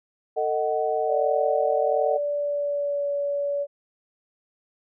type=chord; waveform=sine; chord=D# diminished; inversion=second; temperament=just; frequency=448 / 622.3 / 746.7 Hz; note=A4 / D#5 / F#5; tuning=+31 / 0 / +16 cents; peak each=-26 dBFS; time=0.36-2.18 s; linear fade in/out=20 ms
type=tone with pitch glide; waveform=sine; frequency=581 to 570.4 Hz; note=D5 to C#5; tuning=-19 to +49 cents; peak=-23 dBFS; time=1.07-3.67 s; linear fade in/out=50 ms; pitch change=-32 cents; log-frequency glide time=2.34-3.09 s
effects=none